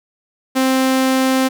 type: tone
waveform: sawtooth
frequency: 262.2 Hz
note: C4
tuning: 4 cents sharp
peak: -9 dBFS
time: 0.55-1.49 s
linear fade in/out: 20 ms
effects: none